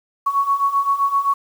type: beating tone pair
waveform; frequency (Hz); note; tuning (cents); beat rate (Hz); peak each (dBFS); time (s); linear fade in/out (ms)
sine; 1108.7 / 1116.4; C#6 / C#6; 0 / +12; 7.7; -21 / -17; 0.26-1.34; 10
effects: 7-bit